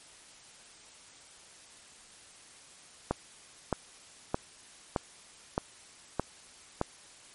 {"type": "click train", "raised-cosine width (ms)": 1, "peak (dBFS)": -13, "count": 7, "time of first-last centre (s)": [3.11, 6.814], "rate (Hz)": 1.62, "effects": ["white hiss -54 dBFS RMS until 7.34 s", "MP3 48 kbps"]}